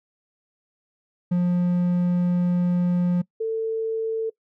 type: tone pair in turn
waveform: triangle / sine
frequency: 177.1 / 446.3 Hz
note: F3 / A4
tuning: +24 / +25 cents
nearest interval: octave + major third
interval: 1601 cents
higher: second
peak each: -16 / -22 dBFS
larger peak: first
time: 1.31-3.22 / 3.4-4.3 s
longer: first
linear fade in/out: 10 ms
effects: noise-tail reverb RT60 0.1 s tail -22 dB re dry